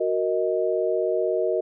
sine chord, D# minor, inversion first, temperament equal with one note detuned, 370 / 466.2 / 627.7 Hz, F#4 / A#4 / D#5, 0 / 0 / +15 cents, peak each -25 dBFS, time 0-1.61 s, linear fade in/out 10 ms, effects none

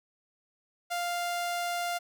sawtooth tone, 698.5 Hz, F5, in tune, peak -26 dBFS, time 0.9-1.99 s, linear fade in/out 20 ms, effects none

